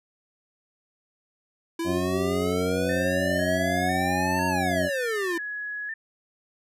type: exponential two-way sweep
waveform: square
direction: up then down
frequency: 329.6 to 920 to 329.6 Hz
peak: -27 dBFS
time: 1.79-5.38 s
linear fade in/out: 5 ms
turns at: 4.47 s
type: harmonic tone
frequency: 91.4 Hz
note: F#2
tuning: 21 cents flat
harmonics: 1 / 2 / 3 / 4 / 6 / 7 / 8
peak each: -33 / -30 / -30 / -35 / -36 / -33 / -41 dBFS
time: 1.84-4.9 s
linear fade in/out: 50 ms
type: tone with vibrato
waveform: sine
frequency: 1734 Hz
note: A6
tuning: 26 cents flat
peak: -30 dBFS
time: 2.89-5.94 s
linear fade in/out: 5 ms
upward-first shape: square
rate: 1 Hz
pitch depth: 54 cents each way
effects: resampled to 32000 Hz